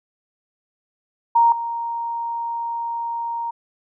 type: tone with level steps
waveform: sine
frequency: 932.3 Hz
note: A#5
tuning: in tune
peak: -11 / -23 dBFS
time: 1.35-3.51 s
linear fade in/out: 10 ms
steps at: 1.52 s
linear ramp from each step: 2 ms
effects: none